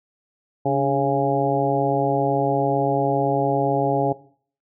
harmonic tone with a mistuned harmonic, 137.8 Hz, C#3, 10 cents flat, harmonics 1 / 2 / 3 / 4 / 5 / 6, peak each -25 / -25 / -25 / -25 / -25 / -25 dBFS, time 0.65-4.13 s, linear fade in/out 10 ms, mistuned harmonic 2, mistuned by +64 cents, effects noise-tail reverb RT60 0.5 s tail -17 dB re dry

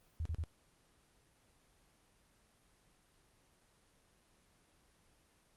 sine tone bursts, 80.5 Hz, E2, 41 cents flat, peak -35 dBFS, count 3, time 0.2-0.438 s, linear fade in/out 0 ms, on 54 ms, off 38 ms, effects pink hiss -70 dBFS RMS until 5.56 s + Opus 24 kbps

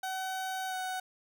30% pulse tone with pitch glide, 756 to 746 Hz, F#5 to F#5, +37 to +14 cents, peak -31 dBFS, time 0.03-1 s, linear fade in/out 5 ms, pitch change -23 cents, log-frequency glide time 0.68-0.74 s, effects none

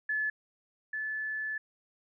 sine tone pair in turn, 1724 / 1735 Hz, A6 / A6, -36 / -25 cents, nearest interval unison, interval 11 cents, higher second, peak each -28 / -32 dBFS, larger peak first, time 0.09-0.3 / 0.93-1.58 s, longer second, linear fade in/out 5 ms, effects none

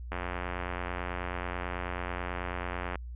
click train, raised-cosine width 0.5 ms, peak -19 dBFS, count 254, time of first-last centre 0.12-2.956 s, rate 89.2 Hz, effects added 60 Hz sine -38 dBFS peak until 3.15 s + resampled to 8000 Hz

